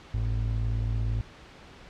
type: ring-modulated tone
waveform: triangle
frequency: 80.3 Hz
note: E2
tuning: 45 cents flat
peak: -20 dBFS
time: 0.14-1.21 s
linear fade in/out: 0 ms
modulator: 28.9 Hz
effects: pink hiss -49 dBFS RMS until 1.89 s + low-pass 4000 Hz 12 dB/octave